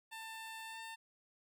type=tone with pitch glide; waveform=15% pulse; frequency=892 to 899.8 Hz; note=A5 to A5; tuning=+23 to +39 cents; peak=-39 dBFS; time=0.11-0.96 s; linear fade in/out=20 ms; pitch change=+16 cents; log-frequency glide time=0.66-0.8 s; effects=none